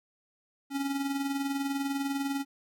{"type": "tone with tremolo", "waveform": "square", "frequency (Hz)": 277.2, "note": "C#4", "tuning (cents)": 0, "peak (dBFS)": -28, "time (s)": [0.7, 2.45], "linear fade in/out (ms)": 50, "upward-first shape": "sine", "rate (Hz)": 20, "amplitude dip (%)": 50, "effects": []}